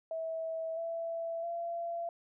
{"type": "tone with pitch steps", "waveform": "sine", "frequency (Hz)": [650, 665.2, 680.7], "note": ["E5", "E5", "F5"], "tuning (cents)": [-24, 16, -45], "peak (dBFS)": -34, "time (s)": [0.11, 2.09], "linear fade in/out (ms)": 2, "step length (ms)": 660, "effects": []}